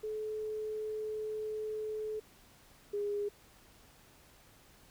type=tone pair in turn; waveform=sine; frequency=430.7 / 410.2 Hz; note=A4 / G#4; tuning=-37 / -21 cents; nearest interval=minor second; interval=84 cents; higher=first; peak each=-35 / -32 dBFS; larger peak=second; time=0.03-2.2 / 2.93-3.29 s; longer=first; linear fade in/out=10 ms; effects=pink hiss -61 dBFS RMS until 4.9 s